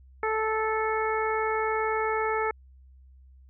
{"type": "harmonic tone", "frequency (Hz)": 437.9, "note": "A4", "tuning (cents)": -8, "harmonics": [1, 2, 3, 4, 5], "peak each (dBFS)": [-28, -30, -31, -35, -35], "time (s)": [0.23, 2.51], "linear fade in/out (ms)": 2, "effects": ["added 65 Hz sine -50 dBFS peak until 3.49 s"]}